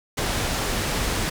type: low-pass noise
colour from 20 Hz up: pink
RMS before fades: -25 dBFS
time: 0.17-1.3 s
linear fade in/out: 10 ms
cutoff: 10000 Hz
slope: 12 dB/octave
effects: none